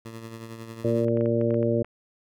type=tone with tremolo; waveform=15% pulse; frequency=113.6 Hz; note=A#2; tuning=44 cents flat; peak=-29 dBFS; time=0.05-1.05 s; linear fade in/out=5 ms; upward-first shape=triangle; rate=11 Hz; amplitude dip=55%
type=harmonic tone; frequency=116.3 Hz; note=A#2; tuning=4 cents flat; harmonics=1 / 2 / 3 / 4 / 5; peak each=-27 / -27 / -27 / -27 / -27 dBFS; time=0.84-1.83 s; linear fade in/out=10 ms
type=clicks; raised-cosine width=0.5 ms; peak=-27 dBFS; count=9; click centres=1.083 / 1.172 / 1.21 / 1.259 / 1.413 / 1.507 / 1.543 / 1.629 / 1.846 s
effects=none